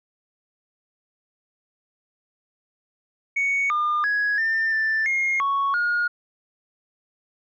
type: tone with pitch steps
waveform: sine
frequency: 2227 / 1207 / 1669 / 1796 / 1770 / 2140 / 1110 / 1432 Hz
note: C#7 / D6 / G#6 / A6 / A6 / C7 / C#6 / F6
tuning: +7 / +47 / +8 / +35 / +10 / +38 / +2 / +43 cents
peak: -18 dBFS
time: 3.36-6.08 s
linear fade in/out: 10 ms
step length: 340 ms
effects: tanh soft clip ceiling -17 dBFS